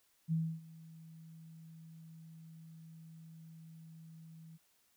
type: tone with ADSR envelope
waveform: sine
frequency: 162 Hz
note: E3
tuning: 30 cents flat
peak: -29 dBFS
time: 0.28-4.58 s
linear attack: 42 ms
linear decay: 280 ms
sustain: -22 dB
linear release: 27 ms
effects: white hiss -73 dBFS RMS until 4.96 s